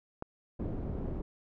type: click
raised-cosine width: 1 ms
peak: -23 dBFS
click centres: 0.224 s
type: low-pass noise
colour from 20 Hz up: pink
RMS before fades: -36 dBFS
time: 0.59-1.22 s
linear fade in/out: 10 ms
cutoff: 400 Hz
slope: 12 dB/octave
effects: none